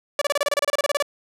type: tone bursts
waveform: sawtooth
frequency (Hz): 576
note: D5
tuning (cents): -34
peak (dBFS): -14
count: 16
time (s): 0.19-1.025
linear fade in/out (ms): 2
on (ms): 25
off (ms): 29
effects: low-pass 12000 Hz 12 dB/octave